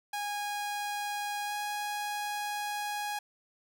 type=tone with pitch glide; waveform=sawtooth; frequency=823 to 828.7 Hz; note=G#5 to G#5; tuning=-16 to -4 cents; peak=-29 dBFS; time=0.13-3.19 s; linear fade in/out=5 ms; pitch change=+12 cents; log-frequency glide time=1.46-1.52 s; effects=none